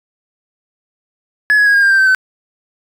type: tone with pitch steps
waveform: triangle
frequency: 1700 / 1673.7 / 1647.8 / 1622.3 / 1597.2 / 1572.5 / 1548.1 / 1524.2 Hz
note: G#6 / G#6 / G#6 / G#6 / G6 / G6 / G6 / G6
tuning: +40 / +13 / -14 / -41 / +32 / +5 / -22 / -49 cents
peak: -5 dBFS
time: 1.5-2.148 s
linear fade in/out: 0 ms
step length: 81 ms
effects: tanh soft clip ceiling -1 dBFS